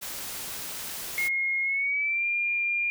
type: noise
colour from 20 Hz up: white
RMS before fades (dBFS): -36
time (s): 0.01-1.29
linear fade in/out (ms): 20
type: tone with pitch glide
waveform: sine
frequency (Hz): 2151 to 2401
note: C7 to D7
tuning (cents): +47 to +38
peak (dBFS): -24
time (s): 1.18-2.9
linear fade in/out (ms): 0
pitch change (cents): +191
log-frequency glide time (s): 1.63-2.27
effects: none